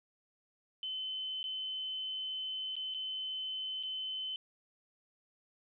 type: tone with dropouts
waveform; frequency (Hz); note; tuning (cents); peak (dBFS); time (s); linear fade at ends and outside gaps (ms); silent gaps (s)
sine; 3051; G7; -48; -36; 0.83-4.36; 1; 1.43-1.44 / 2.755-2.765 / 2.94-2.946 / 3.828-3.834
effects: none